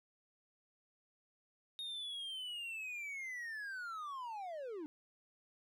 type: linear sweep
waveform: triangle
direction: down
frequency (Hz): 3729 to 286.4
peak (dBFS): -40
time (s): 1.79-4.86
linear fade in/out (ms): 0
effects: none